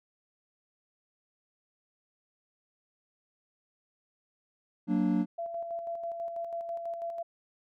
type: chord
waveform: triangle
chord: Gb augmented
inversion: none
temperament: equal with one note detuned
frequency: 185 / 232.3 / 293.7 Hz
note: Gb3 / Bb3 / D4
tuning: 0 / -6 / 0 cents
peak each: -27 dBFS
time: 4.87-5.26 s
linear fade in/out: 50 ms
type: tone with tremolo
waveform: sine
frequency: 677 Hz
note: E5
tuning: 46 cents sharp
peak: -32 dBFS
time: 5.38-7.23 s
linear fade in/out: 10 ms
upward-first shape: square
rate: 6.1 Hz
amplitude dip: 40%
effects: none